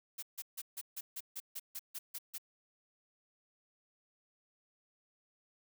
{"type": "noise bursts", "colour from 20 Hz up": "blue", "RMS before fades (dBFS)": -42, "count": 12, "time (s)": [0.18, 2.382], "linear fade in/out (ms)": 10, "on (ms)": 46, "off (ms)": 150, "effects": []}